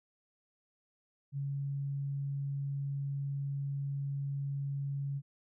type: tone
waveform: sine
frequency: 139.7 Hz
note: C#3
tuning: 14 cents sharp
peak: -33 dBFS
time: 1.32-5.22 s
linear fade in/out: 50 ms
effects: none